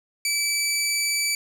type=tone; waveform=15% pulse; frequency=2309 Hz; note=D7; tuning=30 cents flat; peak=-15 dBFS; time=0.25-1.35 s; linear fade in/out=2 ms; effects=none